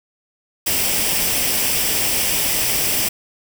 white noise with comb filter, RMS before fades -19 dBFS, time 0.66-3.09 s, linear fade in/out 10 ms, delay 0.37 ms, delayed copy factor +0.5, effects none

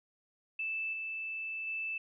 sine tone with level steps, 2637 Hz, E7, in tune, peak -33 / -36 / -34 dBFS, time 0.59-1.98 s, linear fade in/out 5 ms, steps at 0.93 / 1.67 s, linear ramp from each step 2 ms, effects none

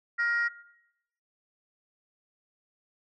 sine tone pair together, 1412 / 1888.6 Hz, F6 / A#6, +19 / +22 cents, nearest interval perfect fourth, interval 503 cents, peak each -26 / -26 dBFS, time 0.18-0.49 s, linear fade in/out 20 ms, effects noise-tail reverb RT60 0.8 s tail -18 dB re dry + tanh soft clip ceiling -20 dBFS

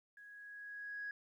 sine tone with level ramp, 1661.2 Hz, G#6, in tune, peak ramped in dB -54 to -39 dBFS, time 0.17-1.11 s, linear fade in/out 2 ms, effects tanh soft clip ceiling -36 dBFS + 13-bit

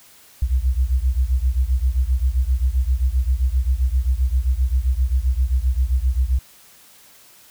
sine beating tone pair, 60.7 / 68.3 Hz, B1 / C#2, -29 / -25 cents, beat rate 7.6 Hz, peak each -18 / -20 dBFS, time 0.42-6.39 s, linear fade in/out 5 ms, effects white hiss -49 dBFS RMS until 7.5 s

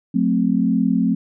sine chord, F# diminished, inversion none, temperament equal with one note detuned, 181.09 / 220 / 261.6 Hz, F#3 / A3 / C4, -37 / 0 / 0 cents, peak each -20 / -19 / -19 dBFS, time 0.14-1.15 s, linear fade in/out 10 ms, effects none

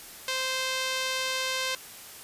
sawtooth tone with band-pass filter, 521 Hz, C5, 7 cents flat, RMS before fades -30 dBFS, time 0.28-1.75 s, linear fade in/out 2 ms, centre 3900 Hz, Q 0.85, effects white hiss -45 dBFS RMS until 2.23 s + resampled to 32000 Hz

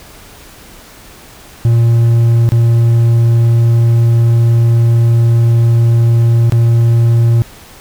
triangle tone with dropouts, 116.54 Hz, A#2, in tune, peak -4 dBFS, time 1.65-7.42 s, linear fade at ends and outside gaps 0 ms, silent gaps 2.49-2.52 / 6.498-6.522 s, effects pink hiss -37 dBFS RMS until 7.8 s

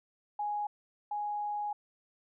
sine tone pair in turn, 830.6 / 830.6 Hz, G#5 / G#5, 0 / 0 cents, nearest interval unison, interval 0 cents, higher neither, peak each -31 / -32 dBFS, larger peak first, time 0.39-0.67 / 1.11-1.73 s, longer second, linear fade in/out 5 ms, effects none

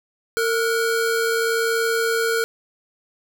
square tone pair together, 455.7 / 1448 Hz, A#4 / F#6, -39 / -38 cents, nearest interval octave + minor sixth, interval 2001 cents, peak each -21 / -24 dBFS, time 0.37-2.44 s, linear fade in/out 0 ms, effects none

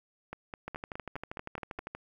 two click trains, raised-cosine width 0.5 ms, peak -24 / -23 dBFS, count 8 / 17, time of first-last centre 0.33-1.788 / 0.68-1.95 s, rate 4.8 / 12.6 Hz, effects 10-bit

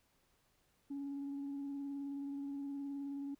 sine tone with vibrato, 280 Hz, C#4, 18 cents sharp, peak -38 dBFS, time 0.9-3.35 s, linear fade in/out 10 ms, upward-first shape triangle, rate 19 Hz, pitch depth 24 cents each way, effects tanh soft clip ceiling -37 dBFS + pink hiss -75 dBFS RMS until 3.39 s

